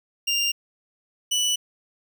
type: tone pair in turn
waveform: 25% pulse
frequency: 2794 / 2965 Hz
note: F7 / F#7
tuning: 0 / +3 cents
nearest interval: minor second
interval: 103 cents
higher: second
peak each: -17 dBFS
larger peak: neither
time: 0.27-0.52 / 1.31-1.56 s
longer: neither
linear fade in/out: 10 ms
effects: none